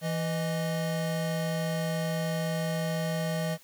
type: tone pair together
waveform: square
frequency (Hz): 165.54 / 622.3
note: E3 / D#5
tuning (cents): +8 / 0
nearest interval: octave + major seventh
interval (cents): 2292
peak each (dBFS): -30 / -34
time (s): 0.01-3.58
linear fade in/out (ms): 50
effects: white hiss -57 dBFS RMS until 3.63 s